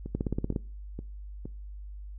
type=two click trains; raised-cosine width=3 ms; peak=-24 / -16 dBFS; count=4 / 8; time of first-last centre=0.06-1.455 / 0.15-0.562 s; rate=2.15 / 17 Hz; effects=noise-tail reverb RT60 0.4 s tail -23 dB re dry + added 50 Hz sine -39 dBFS peak until 2.18 s